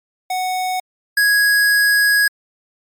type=tone pair in turn; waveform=square; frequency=740 / 1661.2 Hz; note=F#5 / G#6; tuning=0 / 0 cents; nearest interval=octave + major second; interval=1400 cents; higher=second; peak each=-19 / -12 dBFS; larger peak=second; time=0.3-0.8 / 1.17-2.28 s; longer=second; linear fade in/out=5 ms; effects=MP3 96 kbps